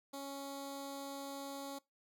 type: tone with notch filter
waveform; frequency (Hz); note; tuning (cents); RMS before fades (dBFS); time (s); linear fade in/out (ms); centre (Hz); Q
10% pulse; 277.2; C#4; 0; -45; 0.13-1.79; 10; 1700; 0.94
effects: noise-tail reverb RT60 0.2 s tail -22 dB re dry